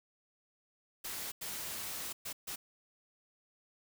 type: noise bursts at uneven times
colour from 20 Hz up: white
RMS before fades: -41 dBFS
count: 4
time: 1.04-1.32 / 1.41-2.13 / 2.25-2.33 / 2.47-2.56 s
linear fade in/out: 10 ms
effects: none